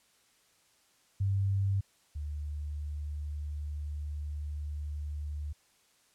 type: tone pair in turn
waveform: sine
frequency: 98 / 74.07 Hz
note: G2 / D2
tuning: 0 / +15 cents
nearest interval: perfect fourth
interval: 485 cents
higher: first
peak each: -26 / -34 dBFS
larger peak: first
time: 1.2-1.81 / 2.15-5.53 s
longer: second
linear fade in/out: 10 ms
effects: white hiss -67 dBFS RMS until 6.14 s + low-pass 10000 Hz 12 dB/octave